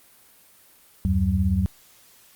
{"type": "tone cluster", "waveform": "sine", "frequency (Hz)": [76.3, 93, 189.2], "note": ["D#2", "F#2", "F#3"], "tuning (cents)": [-33, 9, 39], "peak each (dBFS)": -23, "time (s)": [1.05, 1.66], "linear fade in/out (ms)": 0, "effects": ["white hiss -54 dBFS RMS until 2.35 s", "Opus 32 kbps"]}